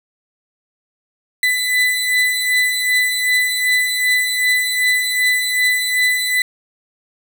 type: beating tone pair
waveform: 35% pulse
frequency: 1996 / 1998.6 Hz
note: B6 / B6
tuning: +18 / +20 cents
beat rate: 2.6 Hz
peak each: -19 / -14 dBFS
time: 1.43-6.42 s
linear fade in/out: 2 ms
effects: none